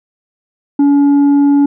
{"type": "tone with tanh clipping", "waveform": "sine", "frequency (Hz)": 284.1, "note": "C#4", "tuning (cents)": 43, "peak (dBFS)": -7, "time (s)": [0.79, 1.66], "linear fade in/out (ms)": 5, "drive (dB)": 4, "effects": []}